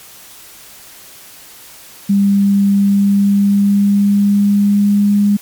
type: tone with pitch glide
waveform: sine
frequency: 199.5 to 204 Hz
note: G3 to G#3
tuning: +31 to -31 cents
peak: -8 dBFS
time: 2.09-5.37 s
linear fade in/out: 10 ms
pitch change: +38 cents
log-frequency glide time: 2.78-5.16 s
effects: white hiss -38 dBFS RMS until 5.41 s + MP3 96 kbps